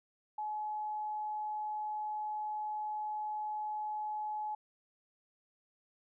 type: tone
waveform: sine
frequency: 850 Hz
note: G#5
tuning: 40 cents sharp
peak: -35 dBFS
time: 0.38-4.55 s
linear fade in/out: 5 ms
effects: none